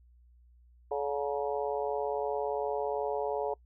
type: harmonic tone with a mistuned harmonic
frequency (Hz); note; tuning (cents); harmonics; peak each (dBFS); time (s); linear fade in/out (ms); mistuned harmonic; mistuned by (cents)
142.7; D3; -49; 3 / 4 / 5 / 6 / 7; -33 / -35 / -37 / -39 / -40; 0.91-3.54; 5; 7; -80
effects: noise-tail reverb RT60 0.1 s tail -25 dB re dry + added 60 Hz sine -57 dBFS peak until 3.65 s